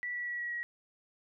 sine tone with pitch steps, 1957 / 1944.6 / 1932.3 / 1920 / 1907.9 Hz, B6 / B6 / B6 / B6 / A#6, -16 / -27 / -38 / -49 / +40 cents, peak -34 dBFS, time 0.03-0.63 s, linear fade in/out 0 ms, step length 120 ms, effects none

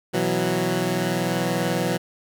15% pulse chord, B suspended fourth, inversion none, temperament equal, 123.47 / 164.81 / 185 Hz, B2 / E3 / F#3, 0 / 0 / 0 cents, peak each -22 / -19 / -18 dBFS, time 0.13-1.98 s, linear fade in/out 20 ms, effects none

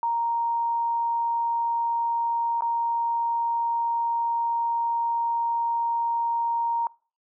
sine tone with dropouts, 932.3 Hz, A#5, in tune, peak -22 dBFS, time 0.03-6.87 s, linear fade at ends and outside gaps 1 ms, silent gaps 2.608-2.621 s, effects noise-tail reverb RT60 0.4 s tail -24 dB re dry

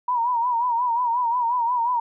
sine tone with vibrato, 959 Hz, A#5, 49 cents sharp, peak -19 dBFS, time 0.08-2 s, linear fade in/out 5 ms, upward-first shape sine, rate 5.6 Hz, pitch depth 80 cents each way, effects none

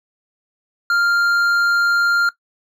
triangle tone with hard clipping, 1396.9 Hz, F6, in tune, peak -15 dBFS, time 0.9-2.29 s, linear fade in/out 2 ms, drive 10 dB, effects noise-tail reverb RT60 0.1 s tail -17 dB re dry

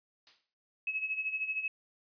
blue noise with exponential decay, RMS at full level -46 dBFS, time 0.27-0.54 s, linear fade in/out 0 ms, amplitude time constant 57 ms
sine tone with tremolo, 2574 Hz, E7, 42 cents flat, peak -29 dBFS, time 0.87-1.68 s, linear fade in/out 2 ms, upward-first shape sine, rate 13 Hz, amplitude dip 70%
effects resampled to 11025 Hz

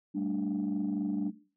sine chord, G suspended second, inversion none, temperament equal, 196 / 220 / 293.7 Hz, G3 / A3 / D4, 0 / 0 / 0 cents, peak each -33 / -35 / -30 dBFS, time 0.14-1.31 s, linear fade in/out 20 ms, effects noise-tail reverb RT60 0.4 s tail -18 dB re dry + tanh soft clip ceiling -24 dBFS

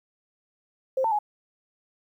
sine tone with pitch steps, 525 / 897 / 837 Hz, C5 / A5 / G#5, +6 / +33 / +13 cents, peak -21 dBFS, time 0.97-1.189 s, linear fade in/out 5 ms, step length 73 ms, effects 10-bit

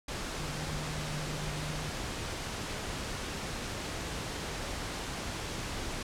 sine tone in noise, 151.3 Hz, D#3, 48 cents flat, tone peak -38 dBFS, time 0.39-1.89 s, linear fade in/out 5 ms, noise pink, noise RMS -37 dBFS, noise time 0.08-6.03 s, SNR -4 dB, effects low-pass 8000 Hz 12 dB/octave

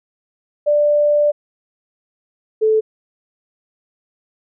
sine tone pair in turn, 590 / 436.4 Hz, D5 / A4, +8 / -14 cents, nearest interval perfect fourth, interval 522 cents, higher first, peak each -11 dBFS, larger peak neither, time 0.66-1.32 / 2.61-2.81 s, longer first, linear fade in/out 20 ms, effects none

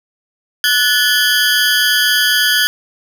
20% pulse ring-modulated tone, 1602 Hz, G6, 37 cents sharp, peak -3 dBFS, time 0.64-2.67 s, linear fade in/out 0 ms, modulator 128 Hz, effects none

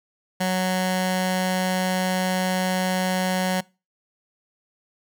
15% pulse tone with notch filter, 185 Hz, F#3, in tune, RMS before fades -23 dBFS, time 0.4-3.61 s, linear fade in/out 10 ms, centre 390 Hz, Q 1.7, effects noise-tail reverb RT60 0.3 s tail -24 dB re dry

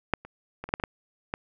clicks, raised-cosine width 0.5 ms, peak -7 / -28 / -21 / -23 / -6 / -19 / -10 / -14 dBFS, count 8, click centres 0.137 / 0.25 / 0.64 / 0.69 / 0.739 / 0.799 / 0.838 / 1.339 s, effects none

